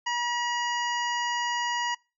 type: harmonic tone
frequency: 960 Hz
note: B5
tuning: 49 cents flat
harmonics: 1 / 2 / 3 / 5 / 6 / 7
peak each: -28 / -31 / -34 / -40 / -44 / -40 dBFS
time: 0.06-1.95 s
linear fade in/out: 10 ms
effects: noise-tail reverb RT60 0.3 s tail -26 dB re dry